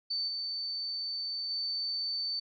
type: tone with level steps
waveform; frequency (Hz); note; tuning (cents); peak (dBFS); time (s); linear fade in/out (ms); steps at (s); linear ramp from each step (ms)
sine; 4542; C#8; +41; -30 / -33 / -31; 0.1-2.4; 10; 0.27 / 1.49; 20
effects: none